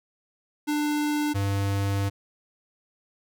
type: tone pair in turn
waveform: square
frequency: 297.3 / 99.21 Hz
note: D4 / G2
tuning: +21 / +21 cents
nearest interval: octave + perfect fifth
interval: 1900 cents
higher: first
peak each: -24 dBFS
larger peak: neither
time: 0.67-1.34 / 1.34-2.1 s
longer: second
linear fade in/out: 20 ms
effects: none